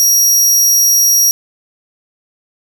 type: tone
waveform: sawtooth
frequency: 5680 Hz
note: F8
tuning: 28 cents sharp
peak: -5 dBFS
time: 0-1.31 s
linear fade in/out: 0 ms
effects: none